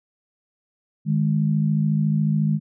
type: tone pair together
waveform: sine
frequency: 154.57 / 208.6 Hz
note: D#3 / G#3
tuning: -11 / +8 cents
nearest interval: perfect fourth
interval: 519 cents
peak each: -19 / -22 dBFS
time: 1.05-2.6 s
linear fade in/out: 50 ms
effects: none